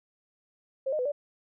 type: tone with pitch steps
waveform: sine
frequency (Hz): 534 / 613 / 501 / 580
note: C5 / D#5 / B4 / D5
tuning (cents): +35 / -26 / +25 / -22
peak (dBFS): -26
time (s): 0.86-1.12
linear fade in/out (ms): 10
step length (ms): 65
effects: none